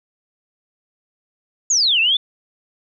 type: exponential two-way sweep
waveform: sine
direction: down then up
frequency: 7040 to 2592 to 3551 Hz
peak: -13 dBFS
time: 1.7-2.17 s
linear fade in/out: 5 ms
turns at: 2 s
effects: none